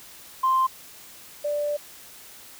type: tone pair in turn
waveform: sine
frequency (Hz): 1046.5 / 587.3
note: C6 / D5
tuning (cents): 0 / 0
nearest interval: minor seventh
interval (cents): 1000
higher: first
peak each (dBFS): -17 / -23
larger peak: first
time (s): 0.43-0.67 / 1.44-1.77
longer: second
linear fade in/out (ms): 10
effects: tanh soft clip ceiling -13 dBFS + white hiss -46 dBFS RMS until 2.59 s